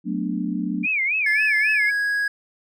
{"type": "chord", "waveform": "sine", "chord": "B minor seventh", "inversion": "second", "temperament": "equal", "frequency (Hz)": [185, 220, 246.9, 293.7], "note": ["F#3", "A3", "B3", "D4"], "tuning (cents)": [0, 0, 0, 0], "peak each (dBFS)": [-27, -28, -29, -28], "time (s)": [0.04, 0.87], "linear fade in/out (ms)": 50}
{"type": "tone with vibrato", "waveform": "sine", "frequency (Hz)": 2325, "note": "D7", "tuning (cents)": -18, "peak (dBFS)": -19, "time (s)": [0.83, 1.91], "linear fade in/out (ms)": 20, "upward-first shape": "sine", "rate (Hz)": 3.7, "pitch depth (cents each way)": 190}
{"type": "tone with pitch glide", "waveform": "triangle", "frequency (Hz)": [1725, 1656.6], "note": ["A6", "G#6"], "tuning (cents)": [-35, -5], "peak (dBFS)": -18, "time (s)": [1.26, 2.28], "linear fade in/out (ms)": 5, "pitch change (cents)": -70, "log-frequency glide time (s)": [1.72, 1.93]}
{"effects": []}